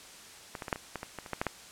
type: clicks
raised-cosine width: 0.5 ms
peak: -22 / -22 / -22 / -12 / -25 / -20 / -22 / -23 / -28 / -17 / -14 / -14 dBFS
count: 12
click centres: 0.552 / 0.622 / 0.682 / 0.728 / 0.759 / 0.957 / 1.031 / 1.187 / 1.262 / 1.333 / 1.415 / 1.467 s
effects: white hiss -50 dBFS RMS until 1.71 s + low-pass 9000 Hz 12 dB/octave